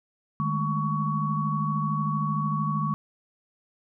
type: tone cluster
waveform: sine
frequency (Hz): 152.4 / 203.8 / 216.9 / 1121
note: D#3 / G#3 / A3 / C#6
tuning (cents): -36 / -32 / -25 / +19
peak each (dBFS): -27 / -32 / -34 / -28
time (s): 0.4-2.94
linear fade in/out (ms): 0
effects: none